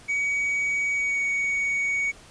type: tone with pitch glide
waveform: triangle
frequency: 2260 to 2239 Hz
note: C#7 to C#7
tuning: +33 to +17 cents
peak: -21 dBFS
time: 0.08-2.12 s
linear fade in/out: 20 ms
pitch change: -16 cents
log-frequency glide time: 0.93-1.19 s
effects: pink hiss -49 dBFS RMS until 2.3 s + resampled to 22050 Hz